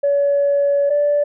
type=tone pair in turn; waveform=sine; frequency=567 / 582.6 Hz; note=C#5 / D5; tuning=+39 / -14 cents; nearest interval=unison; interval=47 cents; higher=second; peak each=-12 dBFS; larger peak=neither; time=0.03-0.9 / 0.9-1.24 s; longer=first; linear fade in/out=10 ms; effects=tanh soft clip ceiling -9 dBFS